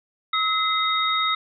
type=tone cluster; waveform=sine; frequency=1284 / 2054 / 3735 Hz; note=E6 / C7 / A#7; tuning=-46 / -33 / +3 cents; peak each=-22 / -28 / -24 dBFS; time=0.33-1.35 s; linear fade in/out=5 ms; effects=none